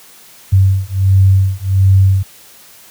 sine beating tone pair, 95.3 / 96.7 Hz, G2 / G2, -48 / -23 cents, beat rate 1.4 Hz, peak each -10 dBFS, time 0.52-2.23 s, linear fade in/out 10 ms, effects white hiss -41 dBFS RMS until 2.9 s + high-pass 60 Hz 12 dB/octave

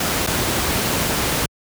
pink noise with dropouts, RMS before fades -20 dBFS, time 0-1.46 s, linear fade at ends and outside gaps 5 ms, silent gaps 0.266-0.271 s, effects high-pass 60 Hz 12 dB/octave

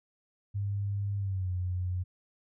sine tone with pitch glide, 100.6 to 90.67 Hz, G2 to F#2, +45 to -35 cents, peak -29 dBFS, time 0.54-2.04 s, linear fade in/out 20 ms, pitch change -180 cents, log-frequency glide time 1.17-1.51 s, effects none

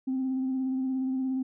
sine tone with vibrato, 261.6 Hz, C4, in tune, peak -25 dBFS, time 0.07-1.43 s, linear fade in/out 10 ms, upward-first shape sine, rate 17 Hz, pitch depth 22 cents each way, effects tanh soft clip ceiling -23 dBFS

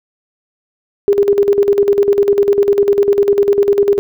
sine tone with tremolo, 404 Hz, G#4, 48 cents flat, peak -6 dBFS, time 1.08-3.99 s, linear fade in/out 0 ms, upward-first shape square, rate 10 Hz, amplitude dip 65%, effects none

